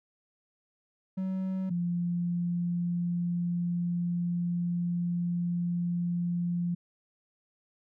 triangle / sine tone pair in turn, 188.6 / 173.96 Hz, F#3 / F3, +33 / -6 cents, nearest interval minor second, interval 139 cents, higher first, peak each -27 dBFS, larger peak neither, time 1.17-1.7 / 1.7-6.75 s, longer second, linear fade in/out 10 ms, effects none

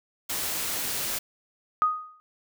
white noise, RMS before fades -30 dBFS, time 0.29-1.19 s, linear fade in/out 10 ms
sine tone with exponential decay, 1244.5 Hz, D#6, in tune, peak -16 dBFS, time 1.82-2.2 s, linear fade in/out 0 ms, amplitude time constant 81 ms
effects none

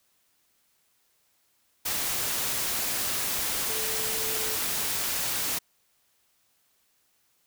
sine tone in noise, 440 Hz, A4, in tune, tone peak -38 dBFS, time 3.69-4.56 s, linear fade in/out 10 ms, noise white, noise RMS -29 dBFS, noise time 1.85-5.59 s, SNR -12 dB, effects white hiss -69 dBFS RMS until 7.46 s

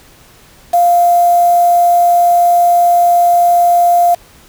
sine tone with quantisation, 698.5 Hz, F5, in tune, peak -6 dBFS, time 0.73-4.15 s, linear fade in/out 10 ms, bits 4, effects pink hiss -43 dBFS RMS until 4.48 s

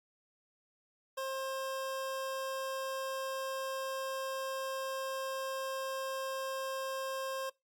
25% pulse tone, 532 Hz, C5, 29 cents sharp, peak -32 dBFS, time 1.17-7.5 s, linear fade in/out 10 ms, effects noise-tail reverb RT60 0.2 s tail -22 dB re dry + Opus 48 kbps

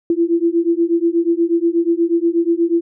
sine beating tone pair, 333.6 / 341.9 Hz, E4 / F4, +21 / -37 cents, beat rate 8.3 Hz, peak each -16 dBFS, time 0.1-2.81 s, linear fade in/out 2 ms, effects none

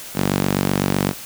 sawtooth tone with high-pass filter, 47.87 Hz, G1, 40 cents flat, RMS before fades -20 dBFS, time 0.14-1.14 s, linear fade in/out 50 ms, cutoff 180 Hz, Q 1.4, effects white hiss -35 dBFS RMS until 1.25 s

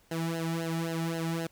sawtooth tone with flanger, 164.9 Hz, E3, 1 cent sharp, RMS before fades -32 dBFS, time 0.11-1.47 s, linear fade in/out 5 ms, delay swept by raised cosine 0.84 to 1.94 ms, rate 3.8 Hz, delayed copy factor -0.95, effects pink hiss -64 dBFS RMS until 1.51 s

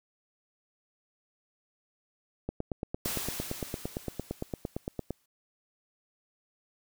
click train, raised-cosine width 2 ms, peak -19 dBFS, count 24, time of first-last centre 2.49-5.107 s, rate 8.79 Hz
white noise with exponential decay, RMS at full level -33 dBFS, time 3.05-5.26 s, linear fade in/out 5 ms, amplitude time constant 480 ms
effects none

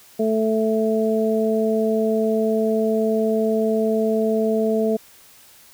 harmonic tone, 220 Hz, A3, in tune, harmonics 1 / 2 / 3, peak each -21 / -20 / -24 dBFS, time 0.19-4.97 s, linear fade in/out 10 ms, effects white hiss -49 dBFS RMS until 5.73 s

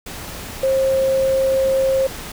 sine tone in noise, 533 Hz, C5, 32 cents sharp, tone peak -14 dBFS, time 0.63-2.07 s, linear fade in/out 5 ms, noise pink, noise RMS -32 dBFS, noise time 0.06-2.32 s, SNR +15 dB, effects none

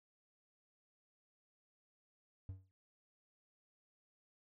triangle tone with exponential decay, 94.8 Hz, F#2, 43 cents sharp, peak -38 dBFS, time 2.49-2.71 s, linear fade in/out 0 ms, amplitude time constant 47 ms, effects none

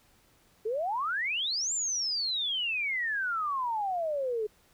sine exponential two-way sweep, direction up then down, 415.3 to 7450 to 415.3 Hz, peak -28 dBFS, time 0.65-4.47 s, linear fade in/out 10 ms, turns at 1.73 s, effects pink hiss -64 dBFS RMS until 4.73 s

